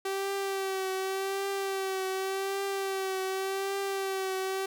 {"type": "tone with vibrato", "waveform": "sawtooth", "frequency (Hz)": 386.5, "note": "G4", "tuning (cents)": -24, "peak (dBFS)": -26, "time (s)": [0.05, 4.66], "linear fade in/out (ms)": 5, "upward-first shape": "triangle", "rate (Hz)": 0.87, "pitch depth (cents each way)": 39, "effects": []}